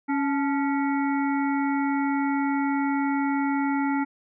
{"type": "harmonic tone with a mistuned harmonic", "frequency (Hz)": 277.2, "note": "C#4", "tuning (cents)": 0, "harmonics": [1, 3, 5, 7, 8], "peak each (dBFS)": [-23, -29, -34, -37, -38], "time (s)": [0.08, 4.05], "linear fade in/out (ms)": 20, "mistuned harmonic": 3, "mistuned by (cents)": 72, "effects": []}